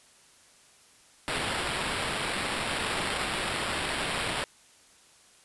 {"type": "noise with sample-and-hold", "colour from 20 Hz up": "white", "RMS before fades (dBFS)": -31, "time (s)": [1.28, 4.44], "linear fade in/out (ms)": 0, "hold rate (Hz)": 6300, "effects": ["white hiss -58 dBFS RMS until 5.44 s", "resampled to 24000 Hz"]}